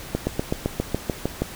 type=slowing click train; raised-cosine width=2 ms; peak=-8 dBFS; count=10; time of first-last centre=0.15-1.42 s; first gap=120 ms; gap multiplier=1.04; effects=pink hiss -38 dBFS RMS until 1.55 s